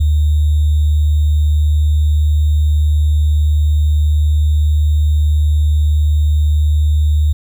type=tone with sample-and-hold; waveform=sine; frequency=75.4 Hz; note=D2; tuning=46 cents sharp; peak=-9 dBFS; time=0-7.33 s; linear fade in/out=10 ms; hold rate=3675 Hz; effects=none